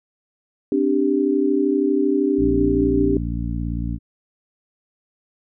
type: chord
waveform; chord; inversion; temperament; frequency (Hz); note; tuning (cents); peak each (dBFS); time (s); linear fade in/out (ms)
sine; C suspended second; none; just; 261.6 / 294.3 / 392.4; C4 / D4 / G4; 0 / +4 / +2; -22 / -19 / -20; 0.72-3.17; 2
type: harmonic tone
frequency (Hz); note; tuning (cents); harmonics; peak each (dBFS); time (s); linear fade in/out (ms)
57.8; A#1; -14; 1 / 2 / 3 / 4 / 5; -25 / -28 / -30 / -31 / -32; 2.37-3.99; 50
effects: none